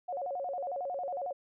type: tone with vibrato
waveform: sine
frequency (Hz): 632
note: D#5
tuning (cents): +27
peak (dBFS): -33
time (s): 0.08-1.33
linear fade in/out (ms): 10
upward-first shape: square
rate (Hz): 11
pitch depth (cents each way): 230
effects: none